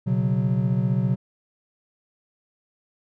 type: chord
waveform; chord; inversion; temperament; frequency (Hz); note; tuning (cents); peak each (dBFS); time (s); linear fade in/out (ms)
triangle; B suspended second; none; equal; 123.47 / 138.59 / 185; B2 / C#3 / F#3; 0 / 0 / 0; -21 / -23 / -22; 0.06-1.16; 20
effects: none